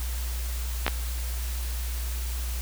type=clicks; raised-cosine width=0.3 ms; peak=-7 dBFS; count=2; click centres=0.865 / 0.88 s; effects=added 60 Hz sine -28 dBFS peak until 2.61 s + white hiss -39 dBFS RMS until 2.61 s